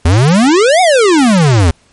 square exponential two-way sweep, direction up then down, 77.78 to 763 to 77.78 Hz, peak -6 dBFS, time 0.05-1.71 s, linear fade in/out 5 ms, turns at 0.81 s, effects pink hiss -50 dBFS RMS until 1.92 s + MP3 48 kbps

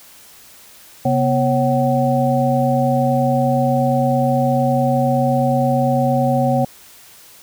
sine tone cluster, 134.7 / 243.4 / 548 / 756 Hz, C#3 / B3 / C#5 / F#5, -49 / -25 / -20 / +37 cents, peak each -19 dBFS, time 1.05-6.65 s, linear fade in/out 5 ms, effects white hiss -44 dBFS RMS until 7.42 s

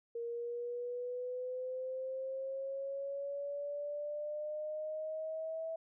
sine exponential sweep, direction up, 466.2 to 653 Hz, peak -37 dBFS, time 0.15-5.76 s, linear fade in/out 5 ms, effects none

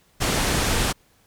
pink low-pass noise, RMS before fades -22 dBFS, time 0.2-0.93 s, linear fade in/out 20 ms, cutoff 11000 Hz, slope 24 dB/octave, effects pink hiss -60 dBFS RMS until 1.26 s

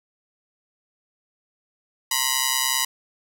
5% pulse ring-modulated tone, 984 Hz, B5, 7 cents flat, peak -5 dBFS, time 2.11-2.85 s, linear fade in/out 5 ms, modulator 65 Hz, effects none

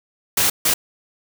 white noise bursts at uneven times, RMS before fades -17 dBFS, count 2, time 0.37-0.5 / 0.65-0.74 s, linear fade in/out 5 ms, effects none

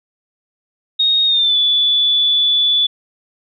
sine tone with pitch glide, 3729 to 3459 Hz, A#7 to A7, 0 to -30 cents, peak -11 dBFS, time 0.99-2.87 s, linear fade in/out 10 ms, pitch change -130 cents, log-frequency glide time 1.26-1.57 s, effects none

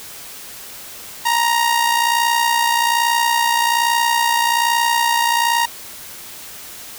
sawtooth tone with amplitude modulation, 936 Hz, A#5, 7 cents sharp, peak -8 dBFS, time 1.25-5.66 s, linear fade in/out 10 ms, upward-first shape sine, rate 61.2 Hz, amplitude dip 55%, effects white hiss -35 dBFS RMS until 6.98 s

